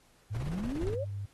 sine exponential sweep, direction up, 98 to 599 Hz, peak -32 dBFS, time 0.3-1.05 s, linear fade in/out 20 ms
brown noise with tremolo, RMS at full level -36 dBFS, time 0.34-0.95 s, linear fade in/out 10 ms, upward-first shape square, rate 17 Hz, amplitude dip 55%
sine tone, 100.1 Hz, G2, 37 cents sharp, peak -34 dBFS, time 0.82-1.26 s, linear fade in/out 10 ms
effects pink hiss -65 dBFS RMS until 1.33 s + AAC 32 kbps

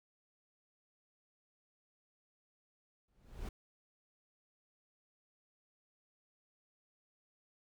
brown noise with exponential growth, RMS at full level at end -38 dBFS, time 3.08-3.49 s, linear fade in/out 5 ms, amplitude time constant 88 ms, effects none

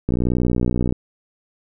click train, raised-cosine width 3 ms, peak -7 dBFS, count 52, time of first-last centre 0.09-0.925 s, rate 61.1 Hz, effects none

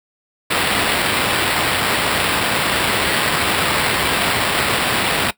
white noise with sample-and-hold, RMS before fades -18 dBFS, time 0.5-5.31 s, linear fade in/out 10 ms, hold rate 6300 Hz, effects noise-tail reverb RT60 0.1 s tail -18 dB re dry + high-pass 60 Hz 12 dB/octave

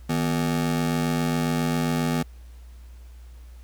40% pulse ring-modulated tone, 201.7 Hz, G3, 50 cents sharp, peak -18 dBFS, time 0.09-2.23 s, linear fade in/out 10 ms, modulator 43.7 Hz, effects added 60 Hz sine -41 dBFS peak until 3.63 s + pink hiss -59 dBFS RMS until 3.63 s

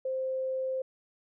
sine tone, 523 Hz, C5, 1 cent flat, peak -29 dBFS, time 0.05-0.82 s, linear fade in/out 5 ms, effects none

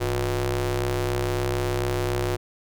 sawtooth ring-modulated tone, 131 Hz, C3, 2 cents sharp, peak -16 dBFS, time 0-2.37 s, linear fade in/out 20 ms, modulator 230 Hz, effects none

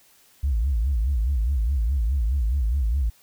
sine tone with vibrato, 61.74 Hz, B1, in tune, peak -18 dBFS, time 0.43-3.1 s, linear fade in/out 10 ms, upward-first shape sine, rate 4.8 Hz, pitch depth 260 cents each way, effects tanh soft clip ceiling -16 dBFS + white hiss -57 dBFS RMS until 3.22 s

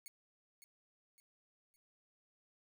5% pulse tone with echo, 2208 Hz, C#7, 7 cents flat, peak -38 dBFS, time 0.06-0.08 s, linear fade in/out 0 ms, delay 560 ms, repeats 3, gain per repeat -8 dB, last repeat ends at 1.76 s, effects 13-bit

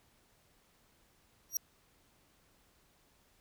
sawtooth tone with exponential growth, 5740 Hz, F8, 47 cents sharp, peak -24 dBFS, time 1.49-1.57 s, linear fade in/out 2 ms, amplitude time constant 16 ms, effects pink hiss -69 dBFS RMS until 3.4 s

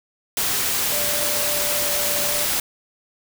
sine tone in noise, 587.3 Hz, D5, in tune, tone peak -29 dBFS, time 0.92-2.45 s, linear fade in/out 2 ms, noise white, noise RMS -22 dBFS, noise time 0.37-2.6 s, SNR -10 dB, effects none

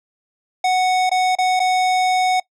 square tone with dropouts, 740 Hz, F#5, in tune, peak -15 dBFS, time 0.64-2.4 s, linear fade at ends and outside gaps 5 ms, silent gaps 1.095-1.114 / 1.353-1.385 / 1.595-1.6 s, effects noise-tail reverb RT60 0.1 s tail -22 dB re dry + low-pass 7000 Hz 12 dB/octave

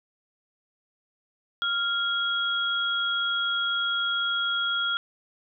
sine tone pair together, 1392 / 3311 Hz, F6 / G#7, -6 / -6 cents, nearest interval octave + minor third, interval 1500 cents, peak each -26 / -27 dBFS, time 1.62-4.97 s, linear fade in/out 0 ms, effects none

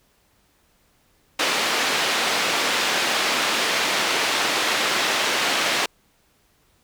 white band-pass noise, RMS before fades -22 dBFS, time 1.39-5.86 s, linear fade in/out 5 ms, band 280 to 3600 Hz, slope 12 dB/octave, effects pink hiss -62 dBFS RMS until 6.83 s

